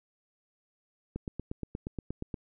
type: click train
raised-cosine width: 3 ms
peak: -22 dBFS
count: 11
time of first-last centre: 1.16-2.342 s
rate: 8.46 Hz
effects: none